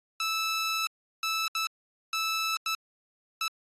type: tone bursts at uneven times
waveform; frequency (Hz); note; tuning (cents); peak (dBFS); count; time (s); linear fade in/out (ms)
15% pulse; 1313; E6; -7; -21; 6; 0.2-0.87 / 1.23-1.48 / 1.55-1.67 / 2.13-2.57 / 2.66-2.75 / 3.41-3.48; 2
effects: AAC 32 kbps